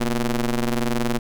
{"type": "ring-modulated tone", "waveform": "sawtooth", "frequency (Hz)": 121.6, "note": "B2", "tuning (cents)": -26, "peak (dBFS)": -13, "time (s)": [0, 1.19], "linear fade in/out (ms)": 10, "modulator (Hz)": 111, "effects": []}